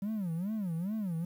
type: tone with vibrato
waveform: triangle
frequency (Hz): 189.4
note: F#3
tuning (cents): +41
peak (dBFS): -29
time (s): 0.02-1.25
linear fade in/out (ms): 5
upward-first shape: sine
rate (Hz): 2.4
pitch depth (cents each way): 270
effects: tanh soft clip ceiling -25 dBFS + 10-bit